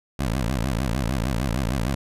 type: tone with vibrato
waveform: 15% pulse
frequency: 61.74 Hz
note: B1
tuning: in tune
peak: -16 dBFS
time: 0.19-1.95 s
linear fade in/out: 5 ms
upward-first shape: sine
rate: 6.6 Hz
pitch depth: 240 cents each way
effects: resampled to 32000 Hz